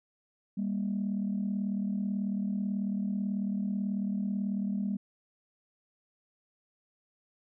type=tone pair together; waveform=sine; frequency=198.47 / 236.7 Hz; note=G3 / A#3; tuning=+22 / +27 cents; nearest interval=minor third; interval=305 cents; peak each=-29 / -34 dBFS; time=0.57-4.97 s; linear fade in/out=10 ms; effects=tanh soft clip ceiling -23 dBFS